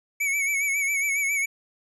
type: tone with vibrato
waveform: square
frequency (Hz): 2252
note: C#7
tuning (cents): +27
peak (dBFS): -23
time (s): 0.2-1.46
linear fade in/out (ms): 10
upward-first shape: sine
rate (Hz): 7.3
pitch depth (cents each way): 58
effects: resampled to 32000 Hz